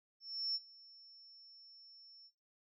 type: tone with ADSR envelope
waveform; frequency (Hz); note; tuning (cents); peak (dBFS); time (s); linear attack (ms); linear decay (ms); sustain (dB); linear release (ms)
sine; 5400; E8; +41; -34; 0.2-2.31; 350; 37; -23; 53
effects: noise-tail reverb RT60 0.4 s tail -21 dB re dry